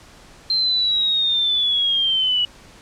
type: linear sweep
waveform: sine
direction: down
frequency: 4151 to 2920 Hz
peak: -16 dBFS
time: 0.5-2.45 s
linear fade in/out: 2 ms
effects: pink hiss -46 dBFS RMS until 2.81 s + low-pass 8000 Hz 12 dB/octave